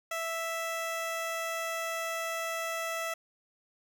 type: tone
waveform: 15% pulse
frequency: 659.3 Hz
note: E5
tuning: in tune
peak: -26 dBFS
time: 0.11-3.14 s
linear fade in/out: 5 ms
effects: none